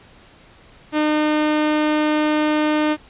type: tone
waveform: sawtooth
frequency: 304 Hz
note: D#4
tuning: 40 cents flat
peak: -12 dBFS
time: 0.92-2.97 s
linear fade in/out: 50 ms
effects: pink hiss -48 dBFS RMS until 3.09 s + resampled to 8000 Hz